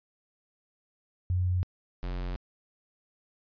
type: tone pair in turn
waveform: sine / square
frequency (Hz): 90.6 / 44.84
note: F#2 / F1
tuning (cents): -36 / +46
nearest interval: octave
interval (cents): 1218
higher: first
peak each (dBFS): -24 / -32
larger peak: first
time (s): 1.3-1.63 / 2.03-2.36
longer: neither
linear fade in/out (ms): 0
effects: resampled to 11025 Hz